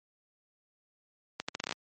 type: accelerating click train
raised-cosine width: 0.2 ms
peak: -15 dBFS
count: 9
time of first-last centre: 1.4-1.724 s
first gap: 85 ms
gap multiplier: 0.77
effects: high-pass 150 Hz 12 dB/octave + MP3 32 kbps